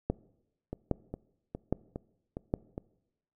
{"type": "two click trains", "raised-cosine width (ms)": 2, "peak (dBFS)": [-14, -23], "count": [4, 6], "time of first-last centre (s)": [[0.1, 2.539], [0.73, 2.779]], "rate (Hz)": [1.23, 2.44], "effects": ["noise-tail reverb RT60 0.9 s tail -22 dB re dry"]}